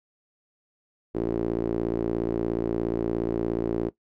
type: tone with band-pass filter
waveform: sawtooth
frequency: 57 Hz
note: A#1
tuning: 38 cents flat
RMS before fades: -27 dBFS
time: 1.14-3.9 s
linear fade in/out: 20 ms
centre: 360 Hz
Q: 3.4
effects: noise-tail reverb RT60 0.1 s tail -17 dB re dry